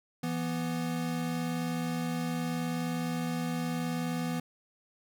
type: tone pair together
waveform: square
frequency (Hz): 165.99 / 245.2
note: E3 / B3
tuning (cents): +12 / -12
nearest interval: perfect fifth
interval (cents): 676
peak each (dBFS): -34 / -34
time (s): 0.23-4.4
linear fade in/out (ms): 5
effects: none